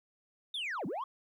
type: linear two-way sweep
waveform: sine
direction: down then up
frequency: 3700 to 146.83 to 1152 Hz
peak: -32 dBFS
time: 0.54-1.04 s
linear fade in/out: 5 ms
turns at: 0.86 s
effects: tanh soft clip ceiling -33 dBFS + 12-bit